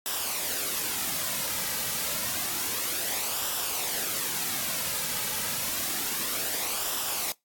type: noise with flanger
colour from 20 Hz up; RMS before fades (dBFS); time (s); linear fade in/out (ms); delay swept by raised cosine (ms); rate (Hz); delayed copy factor
white; -30; 0.06-7.32; 0; 0.45 to 2.85; 0.29; -0.5
effects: noise-tail reverb RT60 0.2 s tail -25 dB re dry + AAC 64 kbps